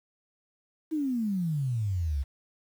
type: exponential sweep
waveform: sine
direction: down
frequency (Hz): 325.1 to 65.41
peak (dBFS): -26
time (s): 0.91-2.24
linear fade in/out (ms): 20
effects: 9-bit